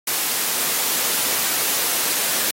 white noise, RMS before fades -21 dBFS, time 0.07-2.51 s, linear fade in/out 5 ms, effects high-pass 200 Hz 12 dB/octave + AAC 48 kbps

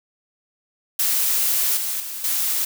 blue noise with level steps, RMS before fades -20 / -25 / -31 / -22 dBFS, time 0.99-2.65 s, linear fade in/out 5 ms, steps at 1.77 / 2 / 2.24 s, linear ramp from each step 2 ms, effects none

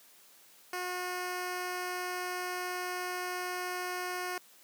10% pulse tone, 361.4 Hz, F#4, 41 cents flat, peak -26 dBFS, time 0.73-4.38 s, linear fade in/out 2 ms, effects white hiss -59 dBFS RMS until 4.63 s + high-pass 200 Hz 12 dB/octave

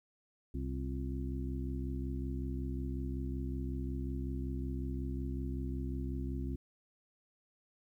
harmonic tone with a mistuned harmonic, 65.41 Hz, C2, in tune, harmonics 1 / 2 / 3 / 4 / 5, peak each -37 / -42 / -47 / -42 / -47 dBFS, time 0.54-6.56 s, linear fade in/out 5 ms, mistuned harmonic 5, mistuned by +98 cents, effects 12-bit

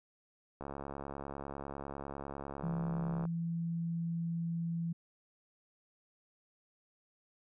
click train, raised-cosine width 1 ms, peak -28 dBFS, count 186, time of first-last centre 0.61-3.253 s, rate 70 Hz
sine tone, 167.7 Hz, E3, 30 cents sharp, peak -33 dBFS, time 2.63-4.93 s, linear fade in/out 10 ms
effects none

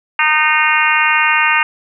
harmonic tone, 307.2 Hz, D#4, 22 cents flat, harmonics 3 / 4 / 5 / 6 / 7 / 8 / 9, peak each -18 / -18 / -18 / -18 / -18 / -18 / -18 dBFS, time 0.19-1.63 s, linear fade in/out 2 ms, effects none

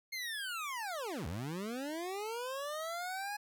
25% pulse linear two-way sweep, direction down then up, 2146 to 72.6 to 838 Hz, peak -34 dBFS, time 0.12-3.37 s, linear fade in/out 10 ms, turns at 1.27 s, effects none

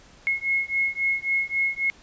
sine beating tone pair, 2168 / 2171.7 Hz, C#7 / C#7, -39 / -36 cents, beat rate 3.7 Hz, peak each -25 dBFS, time 0.27-1.9 s, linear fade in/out 0 ms, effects pink hiss -52 dBFS RMS until 2.02 s + resampled to 16000 Hz

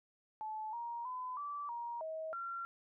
sine tone with pitch steps, 866 / 941 / 1010 / 1160 / 944 / 637 / 1370 Hz, A5 / A#5 / B5 / D6 / A#5 / D#5 / F6, -28 / +16 / +39 / -22 / +22 / +41 / -34 cents, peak -39 dBFS, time 0.41-2.65 s, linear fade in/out 0 ms, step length 320 ms, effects none

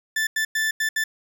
40% pulse tone bursts at uneven times, 1760 Hz, A6, in tune, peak -20 dBFS, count 5, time 0.16-0.27 / 0.36-0.45 / 0.55-0.71 / 0.8-0.89 / 0.96-1.04 s, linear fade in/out 5 ms, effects none

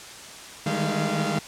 sawtooth tone cluster, 153.2 / 158.8 / 198.6 / 211.2 / 689 Hz, D#3 / D#3 / G3 / G#3 / F5, -27 / +36 / +23 / +29 / -24 cents, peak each -26 dBFS, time 0.66-1.39 s, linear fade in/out 5 ms, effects white hiss -41 dBFS RMS until 1.47 s + low-pass 8000 Hz 12 dB/octave

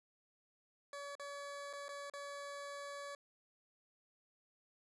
20% pulse tone with dropouts, 568 Hz, C#5, 42 cents sharp, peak -40 dBFS, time 0.93-3.15 s, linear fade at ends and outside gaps 2 ms, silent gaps 1.153-1.196 / 1.73-1.734 / 1.883-1.89 / 2.099-2.136 s, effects resampled to 22050 Hz

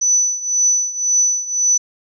sine tone with tremolo, 5980 Hz, F#8, 17 cents sharp, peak -10 dBFS, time 0.01-1.78 s, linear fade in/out 10 ms, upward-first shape triangle, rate 1.9 Hz, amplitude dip 85%, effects none

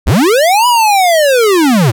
square linear two-way sweep, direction up then down, 36.4 to 995 to 100.1 Hz, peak -7 dBFS, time 0.06-1.92 s, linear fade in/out 20 ms, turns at 0.67 s, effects none

